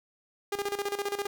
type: tone with tremolo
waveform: sawtooth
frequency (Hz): 404.5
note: G#4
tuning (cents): -46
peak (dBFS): -24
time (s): 0.52-1.27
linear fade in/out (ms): 5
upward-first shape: square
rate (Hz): 15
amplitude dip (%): 75
effects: none